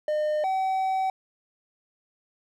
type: tone pair in turn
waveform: triangle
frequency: 607 / 761.9 Hz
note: D#5 / G5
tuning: -43 / -49 cents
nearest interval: major third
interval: 394 cents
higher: second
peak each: -21 dBFS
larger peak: neither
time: 0.08-0.44 / 0.44-1.1 s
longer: second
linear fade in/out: 2 ms
effects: none